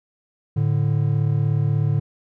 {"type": "tone pair together", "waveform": "triangle", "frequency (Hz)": [109.89, 146.4], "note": ["A2", "D3"], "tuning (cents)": [-2, -5], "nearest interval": "perfect fourth", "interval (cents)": 497, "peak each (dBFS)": -18, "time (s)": [0.56, 2], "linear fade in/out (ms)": 10, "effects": []}